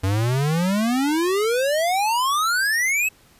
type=exponential sweep; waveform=square; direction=up; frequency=92.5 to 2637 Hz; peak=-19 dBFS; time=0.03-3.09 s; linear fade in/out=10 ms; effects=pink hiss -54 dBFS RMS until 3.39 s + resampled to 32000 Hz